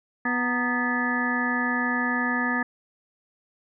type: harmonic tone with a mistuned harmonic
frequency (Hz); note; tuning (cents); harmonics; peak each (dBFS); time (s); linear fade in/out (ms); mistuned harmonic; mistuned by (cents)
246.5; B3; -3; 1 / 2 / 3 / 4 / 5 / 7 / 8; -27 / -38 / -35 / -33 / -32 / -26 / -34; 0.25-2.63; 5; 4; -100
effects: none